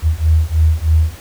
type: beating tone pair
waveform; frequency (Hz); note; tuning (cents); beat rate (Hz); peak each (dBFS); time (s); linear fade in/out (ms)
sine; 77.78 / 80.98; D#2 / E2; 0 / -30; 3.2; -13; 0.02-1.16; 50
effects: pink hiss -38 dBFS RMS until 1.2 s